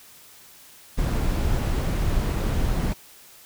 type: noise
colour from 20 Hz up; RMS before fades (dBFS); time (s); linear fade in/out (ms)
brown; -23; 0.97-2.94; 20
effects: white hiss -49 dBFS RMS until 3.45 s